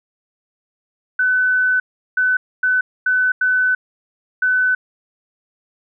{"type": "tone bursts at uneven times", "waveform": "sine", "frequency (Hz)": 1506, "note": "F#6", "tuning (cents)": 30, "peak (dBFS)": -13, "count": 6, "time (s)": [[1.19, 1.8], [2.17, 2.37], [2.63, 2.81], [3.06, 3.32], [3.41, 3.75], [4.42, 4.75]], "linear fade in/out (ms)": 5, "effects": []}